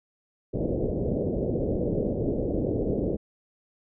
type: low-pass noise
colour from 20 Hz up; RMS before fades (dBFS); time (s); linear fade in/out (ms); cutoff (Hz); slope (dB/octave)
white; -27; 0.53-3.17; 20; 550; 48
effects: none